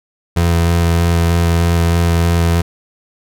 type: tone with vibrato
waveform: 30% pulse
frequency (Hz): 84.7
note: E2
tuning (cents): +48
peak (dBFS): -8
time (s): 0.36-2.62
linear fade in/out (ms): 10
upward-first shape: square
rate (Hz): 3.2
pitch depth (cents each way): 10
effects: none